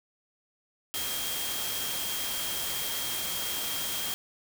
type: tone in noise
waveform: sine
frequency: 3225 Hz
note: G7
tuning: 48 cents sharp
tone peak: -37 dBFS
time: 0.94-4.14 s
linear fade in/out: 0 ms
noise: white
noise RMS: -33 dBFS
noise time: 0.94-4.14 s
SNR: -7 dB
effects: none